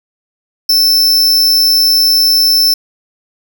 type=tone; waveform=45% pulse; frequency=5310 Hz; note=E8; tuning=12 cents sharp; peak=-7 dBFS; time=0.69-2.74 s; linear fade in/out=5 ms; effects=none